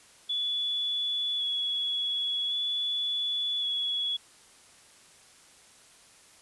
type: tone with vibrato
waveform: sine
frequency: 3400 Hz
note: G#7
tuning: 40 cents sharp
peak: -27 dBFS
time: 0.29-4.17 s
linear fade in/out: 10 ms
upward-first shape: square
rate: 0.45 Hz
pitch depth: 15 cents each way
effects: white hiss -56 dBFS RMS until 6.41 s + resampled to 24000 Hz